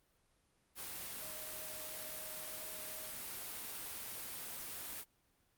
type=tone in noise; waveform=sine; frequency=622.3 Hz; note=D#5; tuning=in tune; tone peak=-54 dBFS; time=1.18-3.13 s; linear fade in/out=50 ms; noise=white; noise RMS=-45 dBFS; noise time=0.75-5.05 s; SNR=-12 dB; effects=pink hiss -75 dBFS RMS until 5.57 s + Opus 32 kbps

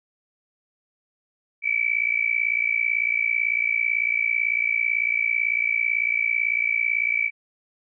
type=tone with amplitude modulation; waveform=sine; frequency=2300 Hz; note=D7; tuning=37 cents flat; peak=-16 dBFS; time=1.62-7.31 s; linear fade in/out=50 ms; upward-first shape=sine; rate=58 Hz; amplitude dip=90%; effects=none

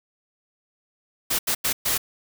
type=noise bursts at uneven times; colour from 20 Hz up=white; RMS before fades=-23 dBFS; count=4; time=1.3-1.39 / 1.47-1.55 / 1.64-1.73 / 1.85-1.98 s; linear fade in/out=10 ms; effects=none

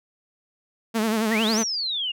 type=tone with vibrato; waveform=sawtooth; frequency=220 Hz; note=A3; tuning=in tune; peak=-17 dBFS; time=0.94-1.64 s; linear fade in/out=20 ms; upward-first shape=sine; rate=11 Hz; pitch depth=70 cents each way
type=exponential two-way sweep; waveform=sine; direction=up then down; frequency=1762 to 6272 to 2777 Hz; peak=-24 dBFS; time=1.31-2.12 s; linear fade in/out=10 ms; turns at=1.59 s
effects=none

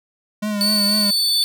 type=tone with vibrato; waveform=square; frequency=207.7 Hz; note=G#3; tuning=in tune; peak=-21 dBFS; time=0.42-1.11 s; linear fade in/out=10 ms; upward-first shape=triangle; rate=4.1 Hz; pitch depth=50 cents each way
type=tone; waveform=40% pulse; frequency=4488 Hz; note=C#8; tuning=21 cents sharp; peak=-15 dBFS; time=0.61-1.44 s; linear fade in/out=0 ms
type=tone with exponential growth; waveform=triangle; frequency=3520 Hz; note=A7; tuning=in tune; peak=-17 dBFS; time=0.64-1.43 s; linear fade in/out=0 ms; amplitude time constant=170 ms
effects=none

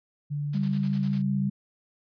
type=tone with pitch glide; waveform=sine; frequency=145.7 to 138.56 Hz; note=D3 to C#3; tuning=-13 to 0 cents; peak=-27 dBFS; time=0.3-1.5 s; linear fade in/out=20 ms; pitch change=-87 cents; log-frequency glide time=0.48-1.35 s
type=noise with tremolo; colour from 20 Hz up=white; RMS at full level=-44 dBFS; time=0.53-1.22 s; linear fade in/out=5 ms; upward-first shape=square; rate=10 Hz; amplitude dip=65%
type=tone with vibrato; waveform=sine; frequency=196 Hz; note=G3; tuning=in tune; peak=-25 dBFS; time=0.54-1.5 s; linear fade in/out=10 ms; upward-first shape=sine; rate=5.5 Hz; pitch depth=15 cents each way
effects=resampled to 11025 Hz

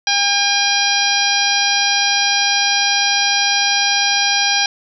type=harmonic tone with a mistuned harmonic; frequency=806 Hz; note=G5; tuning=48 cents sharp; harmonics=1 / 2 / 3 / 4 / 5 / 6 / 7; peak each=-21 / -21 / -21 / -21 / -21 / -21 / -21 dBFS; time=0.07-4.66 s; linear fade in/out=2 ms; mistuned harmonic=6; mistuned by=+21 cents; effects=none

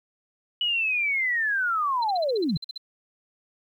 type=linear sweep; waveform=sine; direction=down; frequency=2960 to 138.59 Hz; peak=-22 dBFS; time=0.61-2.57 s; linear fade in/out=2 ms
type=tone bursts; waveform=sine; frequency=4072 Hz; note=C8; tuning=48 cents flat; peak=-31 dBFS; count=12; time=2.02-2.778 s; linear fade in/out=5 ms; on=21 ms; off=46 ms
effects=10-bit

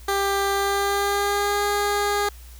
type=tone with pitch glide; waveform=15% pulse; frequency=396.1 to 409.1 Hz; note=G4 to G#4; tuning=+18 to -26 cents; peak=-14 dBFS; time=0.08-2.29 s; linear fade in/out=5 ms; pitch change=+56 cents; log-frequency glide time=0.53-1.64 s; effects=added 60 Hz sine -40 dBFS peak until 2.59 s + white hiss -50 dBFS RMS until 2.59 s

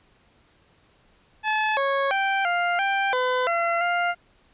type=tone with pitch steps; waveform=20% pulse; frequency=862 / 551 / 782 / 700 / 787 / 505 / 681 / 700 Hz; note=A5 / C#5 / G5 / F5 / G5 / B4 / F5 / F5; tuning=-36 / -11 / -4 / +4 / +7 / +39 / -44 / +4 cents; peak=-16 dBFS; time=1.43-4.15 s; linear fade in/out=50 ms; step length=340 ms; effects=pink hiss -60 dBFS RMS until 4.53 s + resampled to 8000 Hz

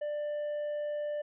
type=tone; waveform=triangle; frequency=592 Hz; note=D5; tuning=14 cents sharp; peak=-30 dBFS; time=0.01-1.22 s; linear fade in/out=10 ms; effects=resampled to 8000 Hz

